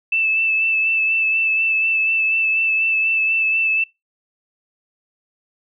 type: tone with vibrato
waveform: sine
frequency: 2637 Hz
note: E7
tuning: in tune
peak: -15 dBFS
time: 0.12-3.84 s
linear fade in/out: 5 ms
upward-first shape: sine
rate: 4.1 Hz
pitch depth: 21 cents each way
effects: noise-tail reverb RT60 0.2 s tail -24 dB re dry